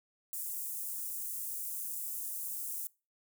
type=high-pass noise; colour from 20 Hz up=white; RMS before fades=-39 dBFS; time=0.33-2.87 s; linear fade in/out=0 ms; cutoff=8100 Hz; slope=24 dB/octave; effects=noise-tail reverb RT60 0.3 s tail -23 dB re dry